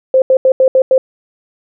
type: tone bursts at uneven times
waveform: sine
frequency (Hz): 523.3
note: C5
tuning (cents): 0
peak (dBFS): -5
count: 6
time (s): 0.14-0.22 / 0.3-0.37 / 0.45-0.52 / 0.6-0.68 / 0.75-0.82 / 0.91-0.98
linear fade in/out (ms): 2
effects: none